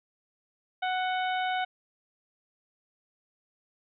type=harmonic tone with a mistuned harmonic; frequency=740 Hz; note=F#5; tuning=in tune; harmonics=1 / 2 / 3 / 4 / 5; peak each=-28 / -34 / -38 / -40 / -42 dBFS; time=0.82-1.65 s; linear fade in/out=10 ms; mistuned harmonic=4; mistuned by=+24 cents; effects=none